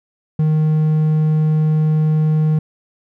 triangle tone, 155.1 Hz, D#3, 5 cents flat, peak -10 dBFS, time 0.39-2.59 s, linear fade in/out 5 ms, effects none

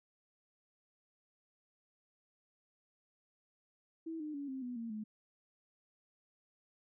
sine tone with pitch steps, 325.4 / 303.6 / 283.3 / 264.3 / 246.6 / 230.1 / 214.7 Hz, E4 / D#4 / C#4 / C4 / B3 / A#3 / A3, -22 / -42 / +38 / +18 / -2 / -22 / -42 cents, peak -39 dBFS, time 4.06-5.04 s, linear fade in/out 10 ms, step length 140 ms, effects none

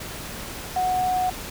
sine tone in noise, 736 Hz, F#5, 9 cents flat, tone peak -20 dBFS, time 0.76-1.3 s, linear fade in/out 5 ms, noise pink, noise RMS -35 dBFS, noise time 0-1.5 s, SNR +12 dB, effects none

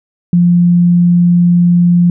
sine tone, 174.61 Hz, F3, in tune, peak -5 dBFS, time 0.33-2.1 s, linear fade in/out 2 ms, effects none

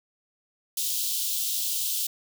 white high-pass noise, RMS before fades -28 dBFS, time 0.77-2.07 s, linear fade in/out 5 ms, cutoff 3000 Hz, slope 48 dB/octave, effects none

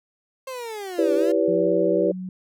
30% pulse linear two-way sweep, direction down then up, 534 to 283.7 to 355.2 Hz, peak -28 dBFS, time 0.47-1.32 s, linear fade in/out 5 ms, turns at 1.14 s
sine chord, E minor seventh, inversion none, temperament equal with one note detuned, 329.6 / 392 / 493.9 / 572.6 Hz, E4 / G4 / B4 / D5, 0 / 0 / 0 / -44 cents, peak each -23 dBFS, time 0.98-2.12 s, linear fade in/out 10 ms
sine tone with pitch glide, 177.5 to 184.72 Hz, F3 to F#3, +28 to -3 cents, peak -29 dBFS, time 1.48-2.29 s, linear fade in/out 2 ms, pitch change +69 cents, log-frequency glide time 1.66-2.02 s
effects none

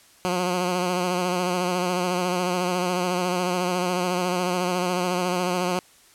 10% pulse tone with vibrato, 180 Hz, F#3, 47 cents flat, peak -14 dBFS, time 0.25-5.79 s, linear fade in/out 0 ms, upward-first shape sine, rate 14 Hz, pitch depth 39 cents each way, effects white hiss -54 dBFS RMS until 6.14 s + low-pass 11000 Hz 12 dB/octave

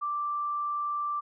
sine tone, 1174.7 Hz, D6, in tune, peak -28 dBFS, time 0.01-1.21 s, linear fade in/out 20 ms, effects none

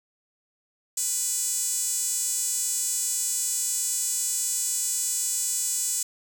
sawtooth tone with high-pass filter, 493.9 Hz, B4, in tune, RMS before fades -27 dBFS, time 0.97-6.03 s, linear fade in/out 5 ms, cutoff 7500 Hz, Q 3.9, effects none

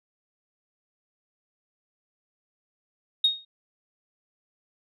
sine tone with exponential decay, 3729 Hz, A#7, in tune, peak -14 dBFS, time 3.24-3.45 s, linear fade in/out 5 ms, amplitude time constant 45 ms, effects tanh soft clip ceiling -11 dBFS

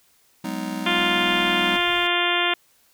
square chord, G# minor seventh, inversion third, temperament just, 186.89 / 207.7 / 249.2 / 311.5 Hz, F#3 / G#3 / B3 / D#4, +18 / 0 / +16 / +2 cents, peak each -33 dBFS, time 0.44-1.77 s, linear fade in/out 5 ms
harmonic tone, 350 Hz, F4, 4 cents sharp, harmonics 1 / 2 / 3 / 4 / 5 / 6 / 7 / 8 / 9 / 10, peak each -28 / -28 / -28 / -28 / -28 / -28 / -28 / -28 / -28 / -28 dBFS, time 0.86-2.54 s, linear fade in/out 5 ms
pink band-stop noise, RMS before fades -45 dBFS, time 0.89-2.07 s, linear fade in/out 0 ms, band 220 to 1100 Hz, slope 48 dB/octave
effects white hiss -60 dBFS RMS until 2.93 s

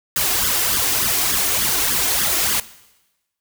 white noise with flanger, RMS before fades -19 dBFS, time 0.16-2.6 s, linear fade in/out 2 ms, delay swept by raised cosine 0.6 to 2.9 ms, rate 3.4 Hz, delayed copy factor +0.7, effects noise-tail reverb RT60 1.0 s tail -18 dB re dry

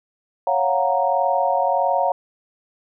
sine chord, Gb major seventh, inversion second, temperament equal, 554.4 / 698.5 / 740 / 932.3 Hz, Db5 / F5 / Gb5 / Bb5, 0 / 0 / 0 / 0 cents, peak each -22 dBFS, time 0.47-2.12 s, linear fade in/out 2 ms, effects none

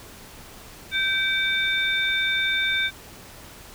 sine tone cluster, 1556 / 2303 / 3605 Hz, G6 / D7 / A7, -13 / -34 / +41 cents, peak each -25 dBFS, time 0.91-2.91 s, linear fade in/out 50 ms, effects pink hiss -44 dBFS RMS until 3.74 s

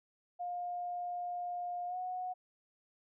sine tone with pitch glide, 709 to 732.7 Hz, F5 to F#5, +26 to -17 cents, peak -36 dBFS, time 0.39-2.34 s, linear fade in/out 20 ms, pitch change +57 cents, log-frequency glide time 1.87-1.97 s, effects none

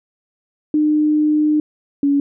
sine tone pair in turn, 303 / 282.8 Hz, D#4 / C#4, -46 / +35 cents, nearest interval minor second, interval 119 cents, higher first, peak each -12 dBFS, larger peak neither, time 0.74-1.6 / 2.03-2.2 s, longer first, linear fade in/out 2 ms, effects none

